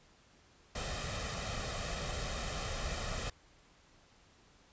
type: noise with comb filter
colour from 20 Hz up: pink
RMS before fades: -38 dBFS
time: 0.75-3.3 s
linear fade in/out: 5 ms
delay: 1.6 ms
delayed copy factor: +0.6
effects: pink hiss -64 dBFS RMS until 4.72 s + resampled to 16000 Hz